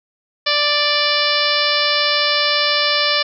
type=harmonic tone; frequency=587.3 Hz; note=D5; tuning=in tune; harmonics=1 / 2 / 3 / 4 / 5 / 6 / 7 / 8 / 9; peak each=-23 / -23 / -23 / -23 / -23 / -23 / -23 / -23 / -23 dBFS; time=0.46-3.23 s; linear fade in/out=10 ms; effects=none